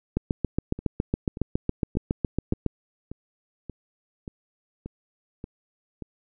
two click trains, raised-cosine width 3 ms, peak -10 / -22 dBFS, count 19 / 10, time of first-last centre 0.17-2.663 / 0.79-6.023 s, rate 7.22 / 1.72 Hz, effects none

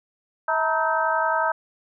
sine tone cluster, 645 / 904 / 955 / 1282 / 1557 Hz, E5 / A5 / A#5 / E6 / G6, -38 / +47 / +42 / -49 / -12 cents, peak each -26 dBFS, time 0.48-1.52 s, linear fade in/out 5 ms, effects none

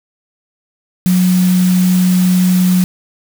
sine tone in noise, 182.3 Hz, F#3, 25 cents flat, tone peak -8 dBFS, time 1.06-2.84 s, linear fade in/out 0 ms, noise white, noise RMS -25 dBFS, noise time 1.06-2.84 s, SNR +14 dB, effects none

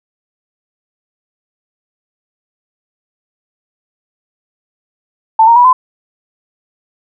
sine tone with pitch steps, 888 / 930 / 974 / 1020 Hz, A5 / A#5 / B5 / C6, +16 / -4 / -24 / -44 cents, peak -3 dBFS, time 5.39-5.73 s, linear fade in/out 5 ms, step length 85 ms, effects none

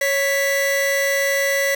45% pulse tone pair together, 554.4 / 1975.7 Hz, C#5 / B6, 0 / 0 cents, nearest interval octave + minor seventh, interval 2200 cents, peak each -20 dBFS, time 0.01-1.75 s, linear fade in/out 5 ms, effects none

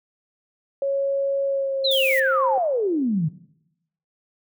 sine tone with pitch glide, 552 to 531 Hz, C#5 to C5, -7 to +25 cents, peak -20 dBFS, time 0.82-2.58 s, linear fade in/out 2 ms, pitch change -68 cents, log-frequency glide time 1.45-2.07 s
sine exponential sweep, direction down, 4205 to 145.3 Hz, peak -19 dBFS, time 1.84-3.29 s, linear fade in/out 10 ms
violet noise, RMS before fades -32 dBFS, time 1.91-2.2 s, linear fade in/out 5 ms
effects noise-tail reverb RT60 0.8 s tail -18 dB re dry

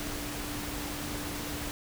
sine tone in noise, 293.7 Hz, D4, in tune, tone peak -40 dBFS, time 0-1.71 s, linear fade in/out 0 ms, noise pink, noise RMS -37 dBFS, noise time 0-1.71 s, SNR -6 dB, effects none

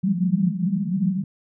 pink band-pass noise, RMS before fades -22 dBFS, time 0.03-1.24 s, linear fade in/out 5 ms, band 170 to 200 Hz, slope 96 dB/octave, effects none

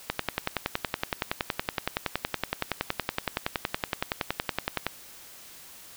click train, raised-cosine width 0.3 ms, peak -9 dBFS, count 52, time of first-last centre 0.1-4.866 s, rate 10.7 Hz, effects white hiss -48 dBFS RMS until 5.96 s

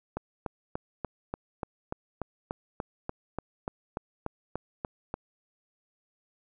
click train, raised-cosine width 1 ms, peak -18 dBFS, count 18, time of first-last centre 0.17-5.141 s, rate 3.42 Hz, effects none

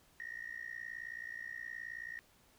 sine tone with amplitude modulation, 1864.7 Hz, A#6, in tune, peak -37 dBFS, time 0.2-2.19 s, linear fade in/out 0 ms, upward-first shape sine, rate 58.9 Hz, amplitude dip 100%, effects tanh soft clip ceiling -36 dBFS + pink hiss -67 dBFS RMS until 2.58 s

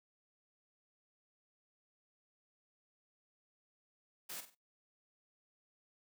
white noise with echo, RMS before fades -45 dBFS, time 4.29-4.41 s, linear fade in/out 10 ms, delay 47 ms, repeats 3, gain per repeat -9 dB, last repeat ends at 4.551 s, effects noise-tail reverb RT60 0.2 s tail -22 dB re dry + high-pass 150 Hz 12 dB/octave

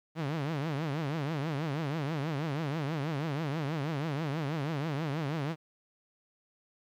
sawtooth tone with vibrato, 150 Hz, D3, 37 cents sharp, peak -27 dBFS, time 0.15-5.56 s, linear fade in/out 50 ms, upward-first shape triangle, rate 6.2 Hz, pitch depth 220 cents each way, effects low-pass 4000 Hz 12 dB/octave + 11-bit

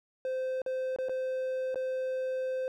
triangle tone with dropouts, 518 Hz, C5, 17 cents flat, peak -28 dBFS, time 0.25-2.68 s, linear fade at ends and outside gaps 1 ms, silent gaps 0.618-0.662 / 0.962-0.986 / 1.086-1.094 / 1.745-1.757 s, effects none

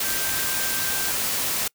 sine tone in noise, 1568 Hz, G6, in tune, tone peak -33 dBFS, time 0.04-1.11 s, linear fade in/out 5 ms, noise white, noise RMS -25 dBFS, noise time 0-1.68 s, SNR -11 dB, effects noise-tail reverb RT60 0.1 s tail -25 dB re dry

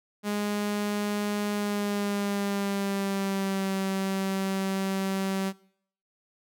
sawtooth tone with pitch glide, 206.6 to 192.76 Hz, G#3 to G3, -9 to -29 cents, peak -23 dBFS, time 0.23-5.53 s, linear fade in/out 50 ms, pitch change -120 cents, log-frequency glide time 1.51-3.72 s, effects noise-tail reverb RT60 0.6 s tail -20 dB re dry

